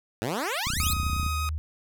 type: exponential sweep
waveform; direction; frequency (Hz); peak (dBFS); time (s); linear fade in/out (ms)
10% pulse; up; 102.1 to 4400; -19; 0.22-0.93; 0
type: click train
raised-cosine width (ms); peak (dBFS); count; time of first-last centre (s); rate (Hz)
5; -21; 19; 0.67-1.264; 30.3
type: tone with pitch glide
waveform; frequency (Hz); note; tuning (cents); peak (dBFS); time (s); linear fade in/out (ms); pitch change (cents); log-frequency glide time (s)
sine; 76.1 to 77.52; D#2 to D#2; -38 to -6; -27; 0.76-1.58; 0; +32; 1.12-1.3
type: tone with vibrato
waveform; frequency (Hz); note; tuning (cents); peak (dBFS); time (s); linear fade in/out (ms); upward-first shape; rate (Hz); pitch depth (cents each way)
sawtooth; 1255; D#6; +15; -26; 0.8-1.49; 0; triangle; 8.4; 8
effects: none